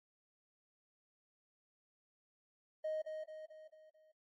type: tone with echo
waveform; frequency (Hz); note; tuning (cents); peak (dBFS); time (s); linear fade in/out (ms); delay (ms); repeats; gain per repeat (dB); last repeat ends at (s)
triangle; 624; D#5; +5; -33; 2.84-3.02; 10; 220; 5; -6; 4.12
effects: tanh soft clip ceiling -32 dBFS + AAC 32 kbps